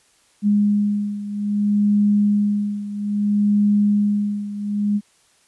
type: beating tone pair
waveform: sine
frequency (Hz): 205.8 / 206.41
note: G#3 / G#3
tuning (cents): -16 / -10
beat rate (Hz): 0.61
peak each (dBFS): -17 / -21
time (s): 0.42-5.01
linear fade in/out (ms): 50
effects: white hiss -58 dBFS RMS until 5.47 s + resampled to 24000 Hz